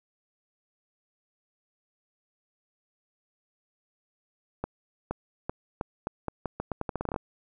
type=accelerating click train; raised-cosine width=1 ms; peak=-16 dBFS; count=18; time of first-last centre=4.64-7.162 s; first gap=470 ms; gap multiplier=0.82; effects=none